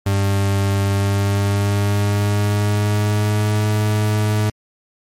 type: tone with pitch glide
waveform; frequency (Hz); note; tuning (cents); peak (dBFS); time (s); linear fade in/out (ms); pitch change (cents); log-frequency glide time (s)
40% pulse; 99 to 106.11; G2 to G#2; +18 to +38; -14; 0.06-4.5; 5; +120; 0.8-3.71
effects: MP3 64 kbps